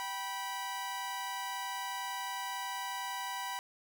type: tone pair together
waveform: sawtooth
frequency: 777 / 979 Hz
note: G5 / B5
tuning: -16 / -15 cents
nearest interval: major third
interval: 401 cents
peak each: -38 / -34 dBFS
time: 0-3.59 s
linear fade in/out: 0 ms
effects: none

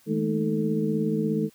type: tone cluster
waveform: sine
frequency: 159.7 / 214.5 / 231.2 / 313.8 / 441.3 Hz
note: D#3 / A3 / A#3 / D#4 / A4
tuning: +45 / -44 / -14 / +15 / +5 cents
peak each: -29 / -26 / -35 / -30 / -29 dBFS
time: 0.06-1.5 s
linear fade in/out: 50 ms
effects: white hiss -59 dBFS RMS until 1.54 s

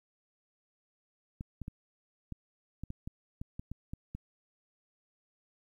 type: clicks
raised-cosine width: 5 ms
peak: -27 dBFS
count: 12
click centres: 1.409 / 1.617 / 1.681 / 2.323 / 2.836 / 2.904 / 3.075 / 3.415 / 3.595 / 3.716 / 3.935 / 4.15 s
effects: 11-bit

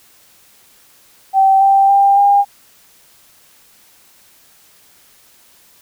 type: tone with pitch steps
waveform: sine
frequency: 774 / 784.4 / 794.8 / 805.5 Hz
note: G5 / G5 / G5 / G5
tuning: -22 / +1 / +24 / +47 cents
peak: -7 dBFS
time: 1.33-2.45 s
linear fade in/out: 50 ms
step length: 280 ms
effects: white hiss -49 dBFS RMS until 5.81 s

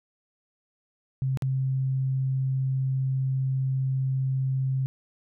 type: tone with dropouts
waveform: sine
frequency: 132.5 Hz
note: C3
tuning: 22 cents sharp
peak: -23 dBFS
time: 1.22-4.86 s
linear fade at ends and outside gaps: 0 ms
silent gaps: 1.373-1.422 s
effects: none

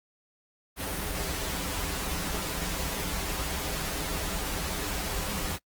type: noise with comb filter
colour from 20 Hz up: pink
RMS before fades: -32 dBFS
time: 0.76-5.59 s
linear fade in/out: 50 ms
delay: 8.5 ms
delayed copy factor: -0.95
effects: noise-tail reverb RT60 0.1 s tail -25 dB re dry + Opus 32 kbps

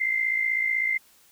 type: tone pair together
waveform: sine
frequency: 2037 / 2093 Hz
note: C7 / C7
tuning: -47 / 0 cents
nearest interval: unison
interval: 47 cents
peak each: -29 / -23 dBFS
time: 0-0.98 s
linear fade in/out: 10 ms
effects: white hiss -58 dBFS RMS until 1.31 s

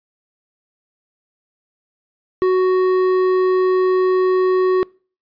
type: tone with hard clipping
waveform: sine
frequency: 371 Hz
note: F#4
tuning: 5 cents sharp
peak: -14 dBFS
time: 2.42-4.83 s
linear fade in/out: 0 ms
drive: 8 dB
effects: noise-tail reverb RT60 0.4 s tail -26 dB re dry + resampled to 11025 Hz

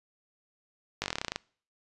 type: slowing click train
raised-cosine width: 0.2 ms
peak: -13 dBFS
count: 13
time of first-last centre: 1.02-1.36 s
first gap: 19 ms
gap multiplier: 1.07
effects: noise-tail reverb RT60 0.5 s tail -26 dB re dry + resampled to 24000 Hz

